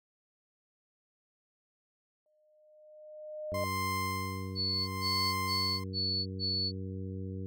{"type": "tone with exponential growth", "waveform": "sine", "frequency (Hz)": 611, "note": "D#5", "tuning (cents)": -32, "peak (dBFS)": -31, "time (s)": [2.26, 3.64], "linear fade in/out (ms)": 1, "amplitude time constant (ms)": 300}
{"type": "harmonic tone", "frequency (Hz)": 95, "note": "F#2", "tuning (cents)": 46, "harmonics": [1, 2, 3, 4, 5], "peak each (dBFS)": [-38, -42, -46, -48, -49], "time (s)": [3.52, 7.46], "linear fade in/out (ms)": 0}
{"type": "tone with tremolo", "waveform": "30% pulse", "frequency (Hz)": 1046.5, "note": "C6", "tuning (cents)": 0, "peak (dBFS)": -29, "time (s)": [3.54, 5.84], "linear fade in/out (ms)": 5, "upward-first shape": "sine", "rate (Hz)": 0.7, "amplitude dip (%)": 95}
{"type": "tone bursts", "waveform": "sine", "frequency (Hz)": 4435, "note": "C#8", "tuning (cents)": 0, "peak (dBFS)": -30, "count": 5, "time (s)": [4.55, 6.72], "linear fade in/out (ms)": 50, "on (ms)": 330, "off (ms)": 130}
{"effects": []}